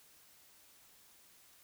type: silence
effects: white hiss -63 dBFS RMS until 1.63 s